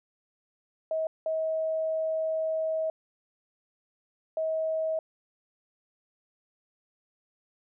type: tone bursts at uneven times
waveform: sine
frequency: 638 Hz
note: D#5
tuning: 43 cents sharp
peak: -26 dBFS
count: 3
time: 0.91-1.07 / 1.26-2.9 / 4.37-4.99 s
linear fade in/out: 2 ms
effects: none